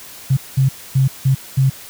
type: tone bursts at uneven times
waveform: sine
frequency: 133.5 Hz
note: C3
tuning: 35 cents sharp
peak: -10 dBFS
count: 5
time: 0.3-0.37 / 0.57-0.69 / 0.95-1.08 / 1.25-1.35 / 1.57-1.7 s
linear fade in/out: 10 ms
effects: white hiss -37 dBFS RMS until 1.89 s